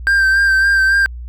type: tone with vibrato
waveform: triangle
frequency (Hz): 1575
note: G6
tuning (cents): +8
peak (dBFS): -8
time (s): 0.07-1.06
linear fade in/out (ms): 0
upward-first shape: sine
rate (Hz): 3.6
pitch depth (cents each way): 29
effects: added 60 Hz sine -26 dBFS peak until 1.28 s